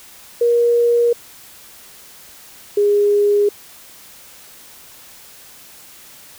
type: tone pair in turn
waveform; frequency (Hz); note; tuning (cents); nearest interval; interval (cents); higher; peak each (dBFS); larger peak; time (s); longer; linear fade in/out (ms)
sine; 474 / 410.4; A#4 / G#4; +29 / -21; major second; 250; first; -11; neither; 0.41-1.13 / 2.77-3.49; neither; 5
effects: white hiss -42 dBFS RMS until 6.38 s